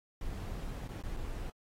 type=noise with dropouts; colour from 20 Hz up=brown; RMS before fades=-39 dBFS; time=0.21-1.5 s; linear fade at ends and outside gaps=2 ms; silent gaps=0.877-0.889 / 1.019-1.036 / 1.166-1.169 s; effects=AAC 48 kbps